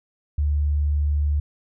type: tone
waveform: sine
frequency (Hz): 73.4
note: D2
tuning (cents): 0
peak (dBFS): -18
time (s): 0.38-1.4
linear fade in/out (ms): 5
effects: none